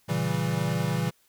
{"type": "chord", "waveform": "square", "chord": "A# diminished seventh", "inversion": "none", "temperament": "equal with one note detuned", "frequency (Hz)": [116.54, 138.59, 164.81, 194.76], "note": ["A#2", "C#3", "E3", "G3"], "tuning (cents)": [0, 0, 0, -11], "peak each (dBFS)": [-32, -31, -29, -34], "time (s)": [0.08, 1.11], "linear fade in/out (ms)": 20, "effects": ["white hiss -65 dBFS RMS until 1.28 s"]}